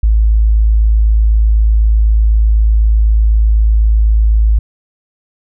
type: tone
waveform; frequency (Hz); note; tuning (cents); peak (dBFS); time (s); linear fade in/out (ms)
sine; 54; A1; -32; -6; 0.03-4.59; 5
effects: none